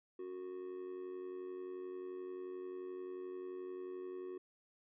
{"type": "tone with amplitude modulation", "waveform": "triangle", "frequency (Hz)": 367.8, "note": "F#4", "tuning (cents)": -10, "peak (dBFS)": -38, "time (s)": [0.19, 4.38], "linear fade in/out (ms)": 5, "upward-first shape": "sine", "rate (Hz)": 91.4, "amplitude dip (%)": 65, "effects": ["resampled to 8000 Hz"]}